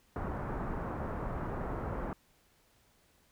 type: low-pass noise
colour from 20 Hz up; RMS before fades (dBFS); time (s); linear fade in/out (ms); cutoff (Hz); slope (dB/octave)
pink; -37; 0.16-2.13; 0; 1400; 24
effects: pink hiss -68 dBFS RMS until 3.31 s